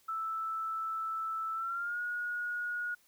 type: tone with pitch glide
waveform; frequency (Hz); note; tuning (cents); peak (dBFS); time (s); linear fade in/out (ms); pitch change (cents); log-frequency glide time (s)
sine; 1318.5 to 1446.2; E6 to F#6; 0 to -40; -33; 0.08-2.95; 10; +160; 1.54-2
effects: white hiss -67 dBFS RMS until 3.07 s